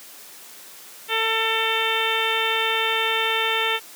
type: harmonic tone with a mistuned harmonic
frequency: 447.3 Hz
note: A4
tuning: 28 cents sharp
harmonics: 1 / 2 / 3 / 4 / 5 / 6 / 7 / 8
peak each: -28 / -28 / -28 / -28 / -28 / -28 / -28 / -28 dBFS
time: 1.08-3.8 s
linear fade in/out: 50 ms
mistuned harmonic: 7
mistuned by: -19 cents
effects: white hiss -43 dBFS RMS until 3.95 s + high-pass 200 Hz 12 dB/octave